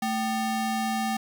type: ring-modulated tone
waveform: square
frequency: 498.3 Hz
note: B4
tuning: 15 cents sharp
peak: -23 dBFS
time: 0.02-1.17 s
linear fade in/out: 5 ms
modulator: 277 Hz
effects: none